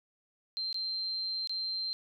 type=tone with dropouts; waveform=sine; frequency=4142 Hz; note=C8; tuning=18 cents flat; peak=-32 dBFS; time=0.57-1.93 s; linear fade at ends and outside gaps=0 ms; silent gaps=0.728-0.744 / 1.473-1.495 s; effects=none